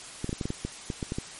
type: clicks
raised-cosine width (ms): 3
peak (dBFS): -17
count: 11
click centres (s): 0.244 / 0.293 / 0.329 / 0.412 / 0.455 / 0.504 / 0.65 / 0.902 / 1.028 / 1.121 / 1.185
effects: white hiss -43 dBFS RMS until 1.39 s + MP3 48 kbps